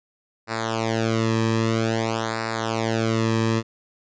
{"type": "tone with flanger", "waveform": "sawtooth", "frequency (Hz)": 112.7, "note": "A2", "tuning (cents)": 42, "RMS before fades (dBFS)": -23, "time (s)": [0.47, 3.63], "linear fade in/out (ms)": 50, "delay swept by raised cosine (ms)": [0.31, 1.41], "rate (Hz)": 0.51, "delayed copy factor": -0.95, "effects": ["resampled to 16000 Hz"]}